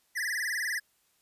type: tone with vibrato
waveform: square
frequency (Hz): 1823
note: A#6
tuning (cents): -39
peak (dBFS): -30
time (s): 0.15-0.8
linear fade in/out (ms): 20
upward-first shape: sine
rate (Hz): 20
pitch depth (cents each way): 180
effects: white hiss -70 dBFS RMS until 1.21 s + resampled to 32000 Hz